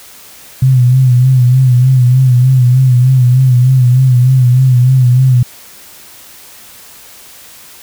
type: tone with vibrato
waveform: sine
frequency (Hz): 127.2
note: C3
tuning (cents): -48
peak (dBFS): -4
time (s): 0.62-5.43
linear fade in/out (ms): 5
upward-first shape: sine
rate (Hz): 3.3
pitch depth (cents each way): 65
effects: white hiss -36 dBFS RMS until 7.82 s